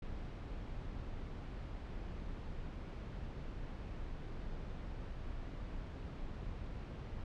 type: noise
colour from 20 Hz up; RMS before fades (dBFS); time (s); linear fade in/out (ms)
brown; -44; 0.02-7.24; 5
effects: low-pass 4000 Hz 12 dB/octave